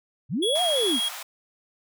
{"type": "linear two-way sweep", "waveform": "sine", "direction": "up then down", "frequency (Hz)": [100.6, 740, 202.2], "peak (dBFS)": -23, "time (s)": [0.29, 1], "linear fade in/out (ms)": 50, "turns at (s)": 0.62}
{"type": "tone with vibrato", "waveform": "square", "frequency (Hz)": 3322, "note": "G#7", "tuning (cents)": 0, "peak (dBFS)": -24, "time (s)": [0.42, 1.09], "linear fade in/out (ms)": 10, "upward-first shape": "square", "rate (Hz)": 3, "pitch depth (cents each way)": 15}
{"type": "high-pass noise", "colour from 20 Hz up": "pink", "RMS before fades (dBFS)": -37, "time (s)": [0.55, 1.23], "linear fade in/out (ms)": 5, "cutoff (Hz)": 640, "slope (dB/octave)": 48}
{"effects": []}